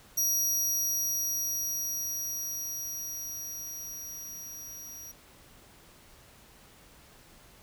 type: tone with level ramp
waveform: sawtooth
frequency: 5750 Hz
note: F8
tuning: 50 cents sharp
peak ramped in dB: -22 to -40 dBFS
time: 0.17-5.12 s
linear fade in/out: 10 ms
effects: pink hiss -56 dBFS RMS until 7.62 s